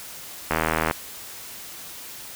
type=click train; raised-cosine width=0.5 ms; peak=-6 dBFS; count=33; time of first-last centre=0.51-0.911 s; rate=79.8 Hz; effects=white hiss -39 dBFS RMS until 2.35 s